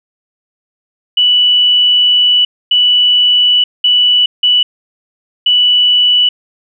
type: tone bursts at uneven times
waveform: sine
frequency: 2960 Hz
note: F#7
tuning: in tune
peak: -6 dBFS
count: 5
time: 1.17-2.45 / 2.71-3.64 / 3.84-4.26 / 4.43-4.63 / 5.46-6.29 s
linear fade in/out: 5 ms
effects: none